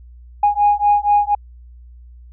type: beating tone pair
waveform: sine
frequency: 822 / 826.2 Hz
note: G#5 / G#5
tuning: -18 / -9 cents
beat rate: 4.2 Hz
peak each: -14 dBFS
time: 0.43-1.35 s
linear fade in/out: 5 ms
effects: tanh soft clip ceiling -5 dBFS + added 60 Hz sine -38 dBFS peak until 2.32 s